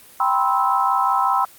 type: chord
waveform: sine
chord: C major seventh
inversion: second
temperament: just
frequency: 784.9 / 981.1 / 1046.5 / 1308.1 Hz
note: G5 / B5 / C6 / E6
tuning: +2 / -12 / 0 / -14 cents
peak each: -21 dBFS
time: 0.2-1.45 s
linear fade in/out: 2 ms
effects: white hiss -46 dBFS RMS until 1.58 s + Opus 32 kbps